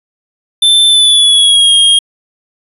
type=tone with pitch glide; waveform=square; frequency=3541 to 3247 Hz; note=A7 to G#7; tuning=+10 to -40 cents; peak=-5 dBFS; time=0.62-1.99 s; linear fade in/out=5 ms; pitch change=-150 cents; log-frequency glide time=0.88-1.74 s; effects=resampled to 32000 Hz